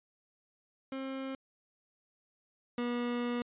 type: tone pair in turn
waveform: 30% pulse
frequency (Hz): 266.8 / 241.6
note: C4 / B3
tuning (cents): +34 / -38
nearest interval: major second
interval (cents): 172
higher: first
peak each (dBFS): -34 / -29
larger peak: second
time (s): 0.92-1.35 / 2.78-3.42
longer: second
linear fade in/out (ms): 2
effects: resampled to 8000 Hz